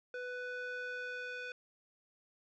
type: tone with band-pass filter sweep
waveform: square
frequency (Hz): 496.5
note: B4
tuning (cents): +9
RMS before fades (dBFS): -42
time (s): 0.14-1.52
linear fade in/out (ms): 2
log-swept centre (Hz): 1100 to 2000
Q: 1.9
effects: resampled to 16000 Hz